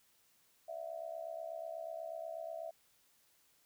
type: tone with amplitude modulation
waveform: sine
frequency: 658 Hz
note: E5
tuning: 3 cents flat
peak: -37 dBFS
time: 0.68-2.71 s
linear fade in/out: 10 ms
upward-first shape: sine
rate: 68.2 Hz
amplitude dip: 85%
effects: white hiss -71 dBFS RMS until 3.65 s

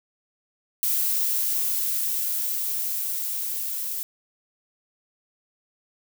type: noise with level ramp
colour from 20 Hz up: violet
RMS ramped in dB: -23 to -30 dBFS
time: 0.83-4.03 s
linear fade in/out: 0 ms
effects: none

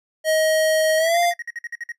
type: tone with pitch glide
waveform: square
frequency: 630 to 695 Hz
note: D#5 to F5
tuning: +21 to -9 cents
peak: -17 dBFS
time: 0.24-1.34 s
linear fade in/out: 50 ms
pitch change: +170 cents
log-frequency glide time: 0.97-1.19 s
type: tone bursts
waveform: triangle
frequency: 1884 Hz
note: A#6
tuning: 18 cents sharp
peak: -27 dBFS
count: 14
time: 0.81-1.919 s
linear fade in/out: 2 ms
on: 30 ms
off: 53 ms
effects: noise-tail reverb RT60 0.1 s tail -17 dB re dry + resampled to 32000 Hz

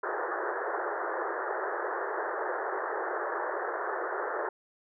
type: band-pass noise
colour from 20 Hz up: pink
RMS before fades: -33 dBFS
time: 0.03-4.49 s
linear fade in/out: 5 ms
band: 350 to 1800 Hz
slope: 96 dB/octave
effects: none

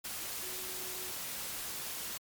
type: tone in noise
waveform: sine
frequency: 368.7 Hz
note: F#4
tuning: 6 cents flat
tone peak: -50 dBFS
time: 0.42-1.12 s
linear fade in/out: 10 ms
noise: white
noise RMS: -40 dBFS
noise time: 0.04-2.18 s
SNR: -13 dB
effects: MP3 96 kbps

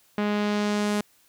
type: tone with low-pass filter sweep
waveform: sawtooth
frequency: 207.7 Hz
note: G#3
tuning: in tune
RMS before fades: -25 dBFS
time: 0.18-1.01 s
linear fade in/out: 2 ms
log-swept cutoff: 2600 to 11000 Hz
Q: 0.88
effects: white hiss -61 dBFS RMS until 1.28 s

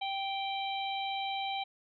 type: harmonic tone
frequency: 783 Hz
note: G5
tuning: 2 cents flat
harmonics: 1 / 3 / 4 / 5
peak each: -34 / -41 / -41 / -42 dBFS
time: 0.01-1.64 s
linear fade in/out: 10 ms
effects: none

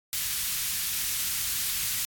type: band-stop noise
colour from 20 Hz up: white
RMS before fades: -29 dBFS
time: 0.13-2.05 s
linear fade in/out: 0 ms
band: 130 to 1900 Hz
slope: 12 dB/octave
effects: AAC 64 kbps

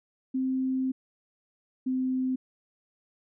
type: tone pair in turn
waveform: sine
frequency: 261.1 / 258.3 Hz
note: C4 / C4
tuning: -3 / -22 cents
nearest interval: unison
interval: 19 cents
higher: first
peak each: -25 dBFS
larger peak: neither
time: 0.34-0.92 / 1.86-2.36 s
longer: first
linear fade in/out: 10 ms
effects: none

